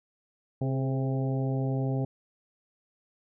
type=harmonic tone with a mistuned harmonic; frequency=132.6 Hz; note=C3; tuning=23 cents sharp; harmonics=1 / 2 / 3 / 4 / 5 / 6; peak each=-27 / -33 / -37 / -39 / -41 / -43 dBFS; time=0.61-2.05 s; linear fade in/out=5 ms; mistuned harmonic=3; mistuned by=+44 cents; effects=none